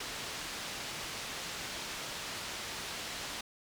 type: low-pass noise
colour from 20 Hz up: white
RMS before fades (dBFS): -41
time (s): 0-3.41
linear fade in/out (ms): 5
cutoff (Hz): 5100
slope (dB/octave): 12
effects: none